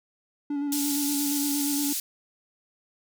triangle tone with vibrato, 286.5 Hz, D4, 43 cents flat, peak -24 dBFS, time 0.5-1.93 s, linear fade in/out 5 ms, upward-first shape square, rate 8.6 Hz, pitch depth 22 cents each way
white band-pass noise, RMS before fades -30 dBFS, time 0.72-2 s, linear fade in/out 2 ms, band 4400 to 14000 Hz, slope 12 dB/octave
effects none

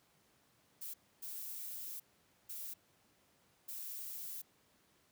violet noise bursts at uneven times, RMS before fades -45 dBFS, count 4, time 0.81-0.94 / 1.22-2 / 2.49-2.74 / 3.68-4.42 s, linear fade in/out 10 ms, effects pink hiss -71 dBFS RMS until 5.11 s + high-pass 100 Hz 12 dB/octave

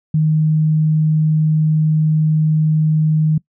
sine tone, 155.56 Hz, D#3, in tune, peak -11 dBFS, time 0.14-3.38 s, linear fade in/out 5 ms, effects noise-tail reverb RT60 0.1 s tail -23 dB re dry

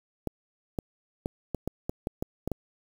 clicks, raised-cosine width 2 ms, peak -16 dBFS, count 10, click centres 0.273 / 0.788 / 1.259 / 1.547 / 1.676 / 1.895 / 2.071 / 2.225 / 2.476 / 2.517 s, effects 7-bit

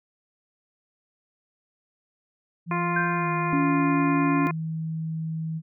sine tone with pitch glide, 168.9 to 160.53 Hz, E3 to E3, +42 to -46 cents, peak -27 dBFS, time 2.66-5.62 s, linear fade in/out 50 ms, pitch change -88 cents, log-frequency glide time 3.16-3.29 s
harmonic tone, 349.2 Hz, F4, in tune, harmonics 1 / 2 / 3 / 4 / 5 / 6 / 7, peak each -32 / -34 / -27 / -37 / -37 / -38 / -35 dBFS, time 2.71-4.51 s, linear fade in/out 2 ms
sine tone with exponential decay, 1568 Hz, G6, in tune, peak -21 dBFS, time 2.96-3.47 s, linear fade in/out 5 ms, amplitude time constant 110 ms
sine tone, 280 Hz, C#4, 18 cents sharp, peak -21 dBFS, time 3.53-4.47 s, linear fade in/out 0 ms
effects none

